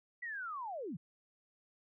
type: linear sweep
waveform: sine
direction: down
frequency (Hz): 1978 to 130.81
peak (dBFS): -39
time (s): 0.22-0.97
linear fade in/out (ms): 10
effects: none